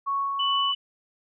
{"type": "tone with tremolo", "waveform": "sine", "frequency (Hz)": 1108.7, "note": "C#6", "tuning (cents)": 0, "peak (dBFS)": -23, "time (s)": [0.06, 0.73], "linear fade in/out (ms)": 20, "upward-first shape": "sine", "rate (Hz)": 2.5, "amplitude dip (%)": 30}
{"type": "tone", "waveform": "sine", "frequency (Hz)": 2977, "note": "F#7", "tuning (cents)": 10, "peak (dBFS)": -24, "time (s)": [0.39, 0.75], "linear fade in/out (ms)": 10}
{"effects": []}